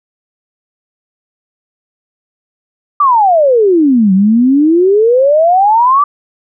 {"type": "exponential two-way sweep", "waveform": "sine", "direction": "down then up", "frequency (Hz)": [1200, 185, 1184], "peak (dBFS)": -5, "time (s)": [3, 6.04], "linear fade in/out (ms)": 5, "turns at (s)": 4.13, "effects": []}